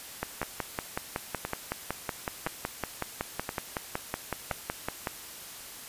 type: two click trains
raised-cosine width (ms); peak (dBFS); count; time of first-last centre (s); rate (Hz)
0.5; -14 / -16; 27 / 5; 0.23-5.072 / 0.43-4.512; 5.37 / 0.98
effects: white hiss -44 dBFS RMS until 5.88 s + resampled to 32000 Hz